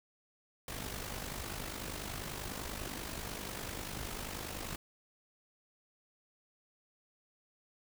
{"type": "noise with amplitude modulation", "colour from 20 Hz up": "pink", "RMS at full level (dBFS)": -39, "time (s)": [0.68, 4.76], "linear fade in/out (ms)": 2, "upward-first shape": "sine", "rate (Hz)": 50.2, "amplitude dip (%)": 60, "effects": []}